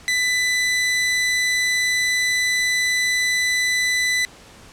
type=tone; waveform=sawtooth; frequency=1996 Hz; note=B6; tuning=18 cents sharp; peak=-14 dBFS; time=0.08-4.25 s; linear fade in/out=0 ms; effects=pink hiss -45 dBFS RMS until 4.72 s + low-pass 9000 Hz 12 dB/octave